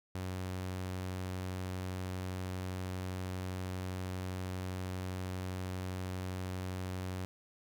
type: tone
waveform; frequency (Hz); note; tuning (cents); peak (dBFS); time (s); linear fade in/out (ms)
sawtooth; 92.5; F#2; 0; -33; 0.15-7.25; 0
effects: none